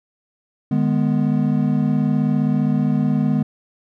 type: chord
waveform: triangle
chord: G# minor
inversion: second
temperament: equal with one note detuned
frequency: 152.1 / 207.7 / 246.9 Hz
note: D#3 / G#3 / B3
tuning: -39 / 0 / 0 cents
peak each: -18 dBFS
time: 0.71-3.43 s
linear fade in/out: 5 ms
effects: none